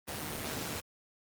pink noise with amplitude modulation, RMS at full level -35 dBFS, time 0.07-0.81 s, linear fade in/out 20 ms, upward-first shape sine, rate 150 Hz, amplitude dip 55%, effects high-pass 80 Hz 12 dB/octave + Opus 32 kbps

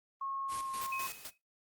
sine tone with pitch glide, 1088 to 1070.5 Hz, C#6 to C6, -33 to +39 cents, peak -36 dBFS, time 0.21-1.07 s, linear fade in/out 5 ms, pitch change -28 cents, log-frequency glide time 0.46-0.73 s
white noise with tremolo, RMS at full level -42 dBFS, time 0.48-1.31 s, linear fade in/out 50 ms, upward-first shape square, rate 3.9 Hz, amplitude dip 70%
sine tone with exponential decay, 2538 Hz, D#7, 34 cents sharp, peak -34 dBFS, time 0.92-1.38 s, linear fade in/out 5 ms, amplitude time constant 100 ms
effects noise-tail reverb RT60 0.2 s tail -17 dB re dry + Opus 32 kbps

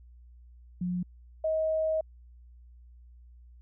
sine tone pair in turn, 179 / 632.9 Hz, F3 / D#5, +43 / +29 cents, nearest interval octave + minor seventh, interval 2186 cents, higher second, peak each -28 / -25 dBFS, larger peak second, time 0.81-1.03 / 1.44-2.01 s, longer second, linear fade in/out 5 ms, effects added 60 Hz sine -50 dBFS peak until 3.61 s

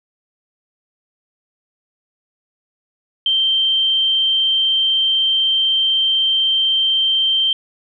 sine tone, 3136 Hz, G7, in tune, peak -13 dBFS, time 3.26-7.53 s, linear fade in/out 2 ms, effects none

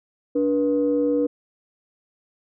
sine tone pair together, 290.3 / 483.7 Hz, D4 / B4, -20 / -36 cents, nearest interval major sixth, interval 884 cents, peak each -20 dBFS, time 0.35-1.27 s, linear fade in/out 10 ms, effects tanh soft clip ceiling -11 dBFS

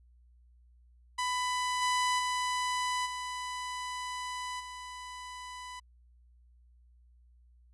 sawtooth tone with level steps, 997 Hz, B5, 16 cents sharp, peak -26 / -23 / -26 / -32 / -38 dBFS, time 1.18-5.8 s, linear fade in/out 10 ms, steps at 1.81 / 2.18 / 3.05 / 4.59 s, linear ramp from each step 20 ms, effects added 60 Hz sine -58 dBFS peak until 7.73 s + resampled to 24000 Hz

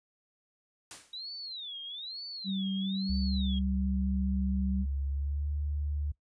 white noise with exponential decay, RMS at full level -41 dBFS, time 0.91-1.23 s, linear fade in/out 1 ms, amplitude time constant 69 ms
sine tone with vibrato, 3813 Hz, A#7, 38 cents sharp, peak -38 dBFS, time 1.13-3.59 s, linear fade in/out 5 ms, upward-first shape sine, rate 1.1 Hz, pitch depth 290 cents each way
sine tone, 193 Hz, G3, 27 cents flat, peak -30 dBFS, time 2.44-4.86 s, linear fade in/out 50 ms
sine tone with pitch glide, 69.3 to 73.21 Hz, C#2 to D2, 0 to -5 cents, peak -30 dBFS, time 3.09-6.12 s, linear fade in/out 10 ms, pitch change +95 cents, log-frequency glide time 5.09-5.48 s
effects noise-tail reverb RT60 0.1 s tail -19 dB re dry + resampled to 22050 Hz

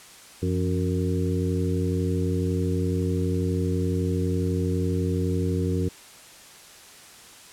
harmonic tone with a mistuned harmonic, 92 Hz, F#2, 9 cents flat, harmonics 1 / 2 / 3 / 4 / 5, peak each -25 / -28 / -30 / -31 / -32 dBFS, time 0.42-5.89 s, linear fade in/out 10 ms, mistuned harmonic 2, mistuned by -96 cents, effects white hiss -47 dBFS RMS until 7.52 s + low-pass 10000 Hz 12 dB/octave

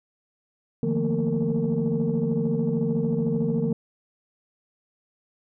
sine tone cluster, 149.4 / 171.5 / 222 / 235.5 / 457.8 Hz, D3 / F3 / A3 / A#3 / A#4, +30 / -31 / +16 / +18 / -31 cents, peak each -27 dBFS, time 0.83-3.73 s, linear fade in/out 2 ms, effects tanh soft clip ceiling -15 dBFS

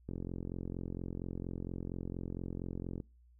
click train, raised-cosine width 3 ms, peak -27 dBFS, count 130, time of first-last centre 0.09-3.002 s, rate 44.3 Hz, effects noise-tail reverb RT60 0.3 s tail -26 dB re dry + added 60 Hz sine -60 dBFS peak until 3.39 s

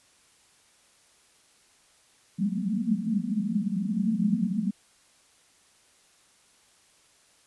white band-pass noise, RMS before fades -27 dBFS, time 2.38-4.71 s, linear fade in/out 10 ms, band 180 to 230 Hz, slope 96 dB/octave, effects white hiss -61 dBFS RMS until 7.46 s + resampled to 24000 Hz

